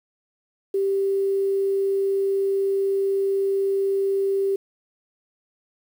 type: tone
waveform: sine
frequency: 392 Hz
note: G4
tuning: in tune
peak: -19 dBFS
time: 0.74-4.56 s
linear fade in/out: 5 ms
effects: 8-bit